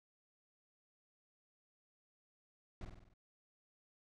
brown noise with echo, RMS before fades -45 dBFS, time 2.81-2.85 s, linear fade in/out 2 ms, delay 48 ms, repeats 6, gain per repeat -4 dB, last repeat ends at 3.138 s, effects low-pass 6000 Hz 12 dB/octave

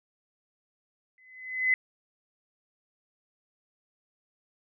sine tone with exponential growth, 2028 Hz, B6, 45 cents sharp, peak -18 dBFS, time 1.18-1.74 s, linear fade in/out 1 ms, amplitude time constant 120 ms, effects none

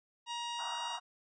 harmonic tone, 947 Hz, A#5, 27 cents sharp, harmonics 1 / 2 / 3 / 4 / 5 / 6 / 7 / 8 / 9, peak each -39 / -51 / -43 / -45 / -56 / -51 / -60 / -61 / -58 dBFS, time 0.26-1 s, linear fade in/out 50 ms
pink band-pass noise, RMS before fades -45 dBFS, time 0.58-1 s, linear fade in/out 20 ms, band 670 to 1500 Hz, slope 96 dB/octave
effects none

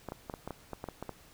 clicks, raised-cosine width 1 ms, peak -24 dBFS, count 11, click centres 0.087 / 0.121 / 0.298 / 0.339 / 0.476 / 0.507 / 0.733 / 0.841 / 0.887 / 1.026 / 1.093 s, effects pink hiss -58 dBFS RMS until 1.33 s

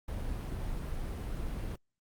brown noise, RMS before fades -36 dBFS, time 0.08-1.76 s, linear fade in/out 5 ms, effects Opus 32 kbps

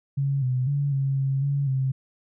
sine tone with pitch steps, 138.7 / 127.3 / 142.2 / 136.4 / 135.6 / 140.8 / 132.7 Hz, C#3 / C3 / C#3 / C#3 / C#3 / C#3 / C3, +1 / -47 / +45 / -28 / -38 / +27 / +25 cents, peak -21 dBFS, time 0.17-1.92 s, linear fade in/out 10 ms, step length 250 ms, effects none

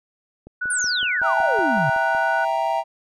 click train, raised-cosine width 2 ms, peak -27 dBFS, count 10, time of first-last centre 0.47-2.149 s, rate 5.36 Hz
sine tone, 1475 Hz, F#6, 6 cents flat, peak -22 dBFS, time 0.61-2.45 s, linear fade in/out 10 ms
sine exponential sweep, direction down, 9956 to 128.2 Hz, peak -22 dBFS, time 0.7-1.9 s, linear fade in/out 5 ms
triangle chord, E diminished, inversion none, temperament equal, 659.3 / 784 / 932.3 Hz, E5 / G5 / Bb5, 0 / 0 / 0 cents, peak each -22 dBFS, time 1.21-2.84 s, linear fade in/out 50 ms
effects none

